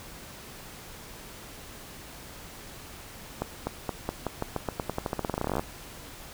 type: accelerating click train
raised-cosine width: 1 ms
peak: -14 dBFS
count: 28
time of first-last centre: 3.42-5.595 s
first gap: 250 ms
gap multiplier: 0.89
effects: pink hiss -45 dBFS RMS until 6.33 s